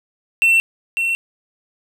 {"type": "tone pair in turn", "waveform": "triangle", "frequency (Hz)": [2697, 2712], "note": ["E7", "E7"], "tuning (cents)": [39, 49], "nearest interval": "unison", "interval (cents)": 10, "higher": "second", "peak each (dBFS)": [-9, -15], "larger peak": "first", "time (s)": [[0.42, 0.6], [0.97, 1.15]], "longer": "neither", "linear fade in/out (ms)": 0, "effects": []}